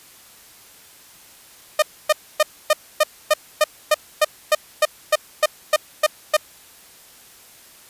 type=tone bursts; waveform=sawtooth; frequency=611 Hz; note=D#5; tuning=32 cents flat; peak=-8 dBFS; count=16; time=1.79-6.368 s; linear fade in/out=5 ms; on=33 ms; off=270 ms; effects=white hiss -47 dBFS RMS until 7.89 s + resampled to 32000 Hz